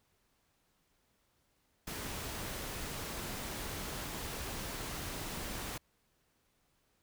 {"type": "noise", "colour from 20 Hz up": "pink", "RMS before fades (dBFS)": -41, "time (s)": [1.87, 5.78], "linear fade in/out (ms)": 5, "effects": ["pink hiss -75 dBFS RMS until 7.02 s"]}